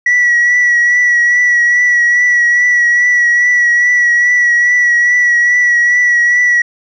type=tone with vibrato; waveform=sine; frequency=1938 Hz; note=B6; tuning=33 cents flat; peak=-5 dBFS; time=0.06-6.62 s; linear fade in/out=5 ms; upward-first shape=triangle; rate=2.4 Hz; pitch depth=30 cents each way; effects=tanh soft clip ceiling -5 dBFS